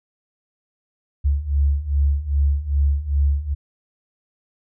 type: beating tone pair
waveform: sine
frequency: 69.5 / 72 Hz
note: C#2 / D2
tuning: +5 / -34 cents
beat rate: 2.5 Hz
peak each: -21 / -18 dBFS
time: 1.24-3.55 s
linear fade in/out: 20 ms
effects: none